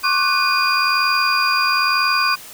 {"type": "tone cluster", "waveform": "sine", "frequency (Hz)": [1082, 1163, 1494, 2465, 4784], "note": ["C#6", "D6", "F#6", "D#7", "D8"], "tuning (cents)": [-42, -17, 16, -17, 31], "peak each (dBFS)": -21, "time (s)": [0.03, 2.36], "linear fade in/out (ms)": 20, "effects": ["white hiss -38 dBFS RMS until 2.53 s"]}